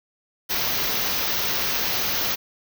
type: band-stop noise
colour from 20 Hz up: white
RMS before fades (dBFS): -24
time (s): 0.49-2.36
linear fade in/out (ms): 20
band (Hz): 6400 to 13000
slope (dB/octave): 96
effects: none